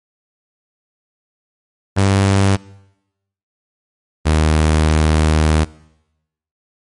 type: tone pair in turn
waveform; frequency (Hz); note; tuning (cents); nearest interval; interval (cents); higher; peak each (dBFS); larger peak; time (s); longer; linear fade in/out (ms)
sawtooth; 98 / 77.78; G2 / D#2; 0 / 0; major third; 400; first; -7; neither; 1.96-2.57 / 4.25-5.65; second; 20
effects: noise-tail reverb RT60 0.9 s tail -22 dB re dry + MP3 48 kbps